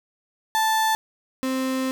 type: tone pair in turn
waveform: 35% pulse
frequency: 880 / 261.6 Hz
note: A5 / C4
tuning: 0 / 0 cents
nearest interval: octave + major sixth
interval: 2100 cents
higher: first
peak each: -17 / -21 dBFS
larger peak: first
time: 0.55-0.95 / 1.43-1.91 s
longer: second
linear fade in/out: 0 ms
effects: none